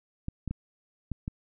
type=clicks; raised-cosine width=5 ms; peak=-20 dBFS; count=5; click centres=0.284 / 0.477 / 0.51 / 1.117 / 1.279 s; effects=none